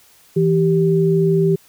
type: tone pair together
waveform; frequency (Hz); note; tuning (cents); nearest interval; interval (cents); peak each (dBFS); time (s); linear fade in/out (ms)
sine; 164.1 / 390.3; E3 / G4; -8 / -8; octave + minor third; 1500; -15; 0.36-1.56; 10
effects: white hiss -51 dBFS RMS until 1.68 s